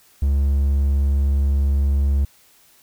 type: tone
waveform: triangle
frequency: 69.7 Hz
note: C#2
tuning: 10 cents sharp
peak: -13 dBFS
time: 0.22-2.25 s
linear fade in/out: 5 ms
effects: white hiss -54 dBFS RMS until 2.82 s